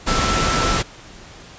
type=tone in noise; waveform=sine; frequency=1330 Hz; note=E6; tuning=15 cents sharp; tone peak=-22 dBFS; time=0.07-0.79 s; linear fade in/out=20 ms; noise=pink; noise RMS=-19 dBFS; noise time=0.06-0.83 s; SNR=-6 dB; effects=pink hiss -41 dBFS RMS until 1.58 s + resampled to 16000 Hz